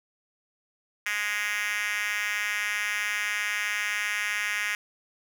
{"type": "tone with high-pass filter", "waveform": "5% pulse", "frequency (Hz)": 207.7, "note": "G#3", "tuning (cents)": 0, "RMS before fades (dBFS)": -29, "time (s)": [1.06, 4.75], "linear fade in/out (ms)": 2, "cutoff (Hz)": 1900, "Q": 2.6, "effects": []}